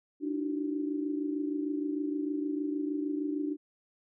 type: tone cluster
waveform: sine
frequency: 294 / 320.5 / 377.1 Hz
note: D4 / E4 / F#4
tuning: +2 / -49 / +33 cents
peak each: -31 / -37 / -39 dBFS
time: 0.2-3.57 s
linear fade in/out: 50 ms
effects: none